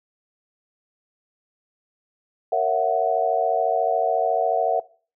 sine chord, F# dominant seventh, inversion first, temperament just, 462.5 / 555 / 666 / 740 Hz, A#4 / C#5 / E5 / F#5, -14 / +2 / +18 / 0 cents, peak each -26 / -27 / -22 / -22 dBFS, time 2.52-4.8 s, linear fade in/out 5 ms, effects noise-tail reverb RT60 0.4 s tail -20 dB re dry

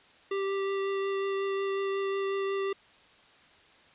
square tone with vibrato, 392 Hz, G4, in tune, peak -29 dBFS, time 0.31-2.73 s, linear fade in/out 5 ms, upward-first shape triangle, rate 5.5 Hz, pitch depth 10 cents each way, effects white hiss -58 dBFS RMS until 3.94 s + resampled to 8000 Hz

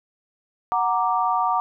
sine chord, Gb augmented, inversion none, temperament equal, 740 / 932.3 / 1174.7 Hz, Gb5 / Bb5 / D6, 0 / 0 / 0 cents, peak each -23 dBFS, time 0.72-1.6 s, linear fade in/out 0 ms, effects none

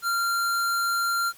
square tone, 1383 Hz, F6, 17 cents flat, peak -23 dBFS, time 0.02-1.33 s, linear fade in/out 50 ms, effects white hiss -51 dBFS RMS until 1.37 s + MP3 96 kbps

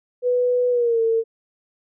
sine tone with pitch glide, 493.9 to 452.9 Hz, B4 to A#4, 0 to -50 cents, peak -16 dBFS, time 0.22-1.24 s, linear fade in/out 50 ms, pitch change -150 cents, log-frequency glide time 0.7-1.01 s, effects none

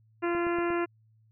harmonic tone, 344.6 Hz, F4, 23 cents flat, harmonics 1 / 2 / 3 / 4 / 5 / 6 / 7 / 8, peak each -27 / -36 / -36 / -37 / -40 / -43 / -44 / -45 dBFS, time 0.22-0.86 s, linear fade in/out 20 ms
click train, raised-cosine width 2 ms, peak -28 dBFS, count 4, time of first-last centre 0.35-0.704 s, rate 8.48 Hz
effects added 110 Hz sine -60 dBFS peak until 1.31 s

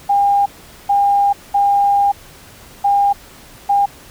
sine tone bursts at uneven times, 805 Hz, G5, 46 cents sharp, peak -10 dBFS, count 5, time 0.09-0.46 / 0.89-1.33 / 1.54-2.12 / 2.84-3.13 / 3.69-3.86 s, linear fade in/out 10 ms, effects pink hiss -41 dBFS RMS until 4.1 s

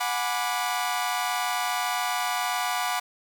sawtooth chord, G# half-diminished seventh, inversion third, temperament equal with one note detuned, 729 / 830.6 / 987.8 / 1174.7 Hz, F#5 / G#5 / B5 / D6, -26 / 0 / 0 / 0 cents, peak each -25 / -31 / -27 / -28 dBFS, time 0-3 s, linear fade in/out 10 ms, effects 8-bit

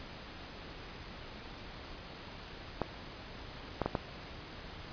clicks, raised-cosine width 1 ms, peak -16 dBFS, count 4, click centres 2.817 / 3.817 / 3.86 / 3.952 s, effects pink hiss -47 dBFS RMS until 4.92 s + resampled to 11025 Hz

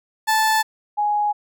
30% pulse / sine tone pair in turn, 876 / 832.5 Hz, A5 / G#5, -8 / +4 cents, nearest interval minor second, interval 88 cents, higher first, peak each -13 / -17 dBFS, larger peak first, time 0.27-0.63 / 0.97-1.33 s, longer neither, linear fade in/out 20 ms, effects none

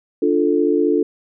sine chord, D minor, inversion none, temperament equal, 293.7 / 349.2 / 440 Hz, D4 / F4 / A4, 0 / 0 / 0 cents, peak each -18 dBFS, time 0.22-1.03 s, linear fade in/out 5 ms, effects none

